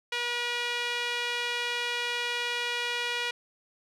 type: tone with band-pass filter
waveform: sawtooth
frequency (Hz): 481.3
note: B4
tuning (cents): -45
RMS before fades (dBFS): -31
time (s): 0.12-3.31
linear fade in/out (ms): 5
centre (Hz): 2700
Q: 1.6
effects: none